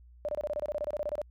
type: tone bursts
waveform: sine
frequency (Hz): 594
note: D5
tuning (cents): +20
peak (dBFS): -29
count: 16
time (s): 0.25-1.216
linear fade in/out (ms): 0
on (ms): 36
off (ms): 26
effects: added 60 Hz sine -52 dBFS peak until 1.3 s